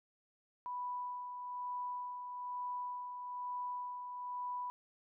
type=tone with tremolo; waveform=sine; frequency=987.8 Hz; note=B5; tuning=in tune; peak=-37 dBFS; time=0.66-4.7 s; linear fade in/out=0 ms; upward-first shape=sine; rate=1.1 Hz; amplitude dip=45%; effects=none